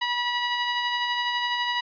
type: tone with tremolo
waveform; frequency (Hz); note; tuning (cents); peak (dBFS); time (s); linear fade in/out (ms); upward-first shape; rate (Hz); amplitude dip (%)
15% pulse; 970; B5; -31; -16; 0.01-1.81; 10; sine; 12; 30
effects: resampled to 11025 Hz